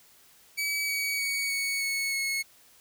sawtooth tone with pitch steps, 2283 / 2263 / 2244 / 2224 / 2205 / 2186 Hz, D7 / C#7 / C#7 / C#7 / C#7 / C#7, -50 / +35 / +21 / +5 / -10 / -25 cents, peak -24 dBFS, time 0.57-2.43 s, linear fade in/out 20 ms, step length 310 ms, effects white hiss -58 dBFS RMS until 2.8 s

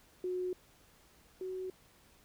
sine tone pair in turn, 364.7 / 372.8 Hz, F#4 / F#4, -25 / +13 cents, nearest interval unison, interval 38 cents, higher second, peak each -33 / -37 dBFS, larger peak first, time 0.24-0.53 / 1.41-1.7 s, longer neither, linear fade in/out 2 ms, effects pink hiss -64 dBFS RMS until 2.24 s

